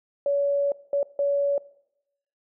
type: tone bursts at uneven times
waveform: sine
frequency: 566 Hz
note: C#5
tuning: 36 cents sharp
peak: -20 dBFS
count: 3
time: 0.26-0.72 / 0.93-1.03 / 1.19-1.58 s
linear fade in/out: 2 ms
effects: noise-tail reverb RT60 0.8 s tail -21 dB re dry